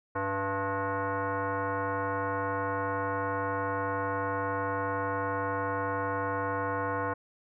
sine tone with frequency modulation, 290.5 Hz, D4, 19 cents flat, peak -28 dBFS, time 0.15-7.14 s, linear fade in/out 10 ms, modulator 391 Hz, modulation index 3.1, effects none

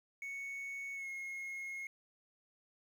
triangle tone with pitch glide, 2217 to 2159 Hz, C#7 to C#7, 0 to -46 cents, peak -39 dBFS, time 0.22-1.87 s, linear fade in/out 2 ms, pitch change -46 cents, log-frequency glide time 0.94-1.08 s, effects 11-bit

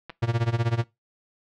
clicks, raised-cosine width 0.3 ms, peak -21 dBFS, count 2, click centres 0.096 / 0.102 s
45% pulse tone with tremolo, 116.7 Hz, A#2, 2 cents sharp, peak -19 dBFS, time 0.22-0.84 s, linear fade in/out 10 ms, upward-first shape sine, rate 16 Hz, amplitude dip 90%
effects noise-tail reverb RT60 0.2 s tail -21 dB re dry + low-pass 4000 Hz 12 dB/octave

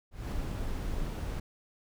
brown noise with ADSR envelope, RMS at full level -32 dBFS, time 0.11-1.4 s, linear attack 210 ms, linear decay 3 ms, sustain -2 dB, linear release 5 ms, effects none

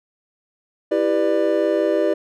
triangle chord, E minor seventh, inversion none, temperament just, 329.6 / 395.6 / 494.4 / 593.3 Hz, E4 / G4 / B4 / D5, 0 / +16 / +2 / +18 cents, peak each -20 / -20 / -22 / -18 dBFS, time 0.91-2.14 s, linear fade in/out 10 ms, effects none

